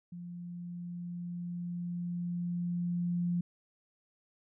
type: tone with level ramp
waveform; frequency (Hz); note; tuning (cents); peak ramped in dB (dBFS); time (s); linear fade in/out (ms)
sine; 174.61; F3; 0; -41 to -28; 0.12-3.41; 5
effects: none